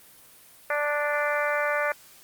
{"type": "harmonic tone", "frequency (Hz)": 293.7, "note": "D4", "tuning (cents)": 0, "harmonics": [2, 3, 4, 5, 6, 7, 8], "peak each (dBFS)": [-27, -34, -31, -30, -31, -33, -37], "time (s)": [0.7, 1.92], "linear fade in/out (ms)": 2, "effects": ["white hiss -52 dBFS RMS until 2.23 s", "Opus 32 kbps"]}